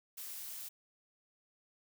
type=noise; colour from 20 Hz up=blue; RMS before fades=-45 dBFS; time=0.17-0.69 s; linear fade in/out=10 ms; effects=none